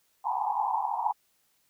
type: band-pass noise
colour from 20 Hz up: pink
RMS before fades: -29 dBFS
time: 0.24-1.13 s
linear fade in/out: 20 ms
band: 780 to 1000 Hz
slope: 96 dB/octave
effects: white hiss -70 dBFS RMS until 1.69 s